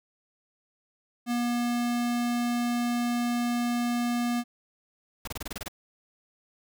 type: tone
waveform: square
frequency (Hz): 240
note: B3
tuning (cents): -49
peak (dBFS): -26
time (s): 1.26-4.44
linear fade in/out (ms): 50
type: noise bursts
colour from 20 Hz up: pink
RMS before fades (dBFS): -35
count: 9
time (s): 5.25-5.683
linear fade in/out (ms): 5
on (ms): 25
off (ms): 26
effects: none